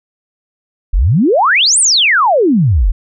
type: exponential two-way sweep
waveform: sine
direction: up then down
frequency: 36.32 to 9620 to 36.32 Hz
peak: -7 dBFS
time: 0.93-2.92 s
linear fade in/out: 10 ms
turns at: 1.79 s
effects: none